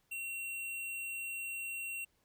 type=tone; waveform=square; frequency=2734 Hz; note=F7; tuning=37 cents flat; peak=-39 dBFS; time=0.11-2.05 s; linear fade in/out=10 ms; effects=pink hiss -75 dBFS RMS until 2.24 s